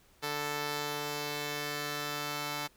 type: tone pair together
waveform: 5% pulse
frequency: 146.83 / 440.3 Hz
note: D3 / A4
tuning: 0 / +1 cents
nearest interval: octave + perfect fifth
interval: 1901 cents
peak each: -26 / -25 dBFS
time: 0.22-2.68 s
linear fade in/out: 20 ms
effects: pink hiss -64 dBFS RMS until 2.76 s